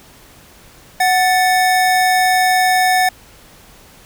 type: tone pair together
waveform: square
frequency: 740.4 / 1761 Hz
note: F#5 / A6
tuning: +1 / +1 cents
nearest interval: octave + minor third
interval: 1500 cents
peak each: -13 / -18 dBFS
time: 1-3.09 s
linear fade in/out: 5 ms
effects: pink hiss -44 dBFS RMS until 4.05 s